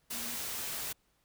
sine tone in noise, 235.2 Hz, A#3, 16 cents sharp, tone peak -47 dBFS, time 0.12-0.36 s, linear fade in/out 10 ms, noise white, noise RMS -38 dBFS, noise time 0.1-0.93 s, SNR -12 dB, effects pink hiss -73 dBFS RMS until 1.24 s

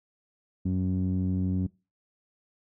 sawtooth tone with low-pass filter, 92.5 Hz, F#2, in tune, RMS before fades -27 dBFS, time 0.65-1.67 s, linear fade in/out 10 ms, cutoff 230 Hz, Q 4.6, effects noise-tail reverb RT60 0.3 s tail -24 dB re dry

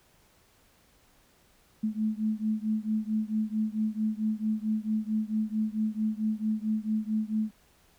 sine beating tone pair, 214.7 / 219.2 Hz, A3 / A3, -42 / -6 cents, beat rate 4.5 Hz, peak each -29 / -30 dBFS, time 1.83-7.51 s, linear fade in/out 10 ms, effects pink hiss -63 dBFS RMS until 7.98 s

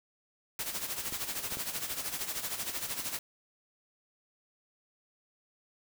white noise with tremolo, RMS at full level -34 dBFS, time 0.59-3.19 s, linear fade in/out 2 ms, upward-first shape sine, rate 13 Hz, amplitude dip 65%
clicks, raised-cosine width 2 ms, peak -29 dBFS, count 3, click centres 1.125 / 1.524 / 1.571 s
effects none

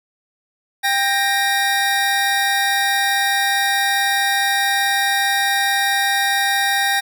25% pulse tone pair together, 793.6 / 1864.7 Hz, G5 / A#6, +21 / 0 cents, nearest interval octave + minor third, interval 1479 cents, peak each -15 / -15 dBFS, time 0.83-7.01 s, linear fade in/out 20 ms, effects none

